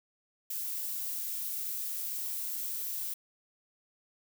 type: noise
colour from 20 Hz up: violet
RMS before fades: -36 dBFS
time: 0.5-3.14 s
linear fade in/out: 5 ms
effects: none